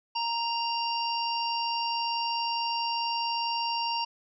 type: harmonic tone with a mistuned harmonic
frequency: 932.3 Hz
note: A#5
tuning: in tune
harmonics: 1 / 3 / 5 / 6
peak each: -29 / -34 / -36 / -37 dBFS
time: 0.15-4.05 s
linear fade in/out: 10 ms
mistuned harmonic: 6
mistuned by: -17 cents
effects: none